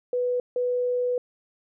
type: tone bursts at uneven times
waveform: sine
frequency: 493.9 Hz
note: B4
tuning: in tune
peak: -22 dBFS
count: 2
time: 0.13-0.4 / 0.56-1.18 s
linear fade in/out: 2 ms
effects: none